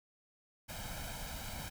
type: noise with comb filter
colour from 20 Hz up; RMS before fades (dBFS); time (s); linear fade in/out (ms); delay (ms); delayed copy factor
pink; -43; 0.68-1.7; 20; 1.3; +0.7
effects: none